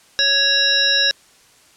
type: harmonic tone with a mistuned harmonic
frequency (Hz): 554.4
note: C#5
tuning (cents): 0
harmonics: 1 / 3 / 5 / 7 / 9 / 10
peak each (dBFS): -29 / -19 / -26 / -17 / -23 / -20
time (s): 0.19-1.11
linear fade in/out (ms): 0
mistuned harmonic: 9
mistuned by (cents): +46
effects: white hiss -51 dBFS RMS until 1.76 s + low-pass 9000 Hz 12 dB/octave